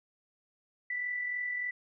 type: tone with amplitude modulation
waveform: sine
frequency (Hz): 1975.5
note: B6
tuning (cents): 0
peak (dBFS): -30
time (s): 0.9-1.71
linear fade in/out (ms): 5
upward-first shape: sine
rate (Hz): 43.3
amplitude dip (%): 40
effects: none